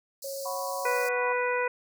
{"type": "high-pass noise", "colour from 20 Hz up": "pink", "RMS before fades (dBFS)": -41, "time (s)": [0.22, 1.09], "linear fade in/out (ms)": 5, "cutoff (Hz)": 4300, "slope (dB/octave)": 96}
{"type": "tone with pitch glide", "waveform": "sine", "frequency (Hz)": [548, 552.8], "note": ["C#5", "C#5"], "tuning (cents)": [-20, -5], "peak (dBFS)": -34, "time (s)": [0.24, 1.07], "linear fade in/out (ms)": 5, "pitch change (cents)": 15, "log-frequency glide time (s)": [0.43, 0.95]}
{"type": "chord", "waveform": "sine", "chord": "F# suspended fourth", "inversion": "none", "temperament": "equal", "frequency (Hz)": [740, 987.8, 1108.7], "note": ["F#5", "B5", "C#6"], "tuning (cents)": [0, 0, 0], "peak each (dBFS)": [-37, -35, -39], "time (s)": [0.45, 1.33], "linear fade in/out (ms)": 10}
{"type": "harmonic tone", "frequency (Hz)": 493.1, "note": "B4", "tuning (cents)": -3, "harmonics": [1, 2, 3, 4, 5], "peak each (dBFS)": [-28, -31, -33, -34, -35], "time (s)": [0.85, 1.68], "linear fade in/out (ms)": 5}
{"effects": []}